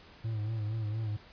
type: tone with vibrato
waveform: triangle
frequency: 108.8 Hz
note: A2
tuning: 19 cents flat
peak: -29 dBFS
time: 0.24-1.17 s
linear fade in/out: 10 ms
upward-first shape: sine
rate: 4.3 Hz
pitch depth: 68 cents each way
effects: pink hiss -55 dBFS RMS until 1.32 s + resampled to 11025 Hz